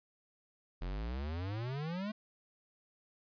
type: exponential sweep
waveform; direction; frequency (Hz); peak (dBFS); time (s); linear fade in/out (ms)
square; up; 42 to 220; -37; 0.81-2.12; 10
effects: resampled to 11025 Hz + 13-bit